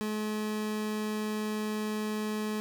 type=tone; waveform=30% pulse; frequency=213.6 Hz; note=G#3; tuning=49 cents sharp; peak=-28 dBFS; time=0.01-2.6 s; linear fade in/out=0 ms; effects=none